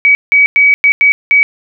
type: tone bursts at uneven times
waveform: sine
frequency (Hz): 2271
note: C#7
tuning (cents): +41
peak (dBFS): -4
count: 6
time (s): 0.05-0.15 / 0.32-0.46 / 0.56-0.74 / 0.84-0.92 / 1.01-1.12 / 1.31-1.43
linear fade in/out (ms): 0
effects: none